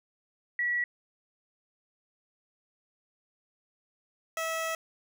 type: tone pair in turn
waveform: sine / 15% pulse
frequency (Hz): 1935 / 649.5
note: B6 / E5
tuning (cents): -36 / -26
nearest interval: octave + perfect fifth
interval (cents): 1890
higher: first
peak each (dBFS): -26 / -24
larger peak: second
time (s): 0.59-0.84 / 4.37-4.75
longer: second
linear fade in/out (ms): 2
effects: none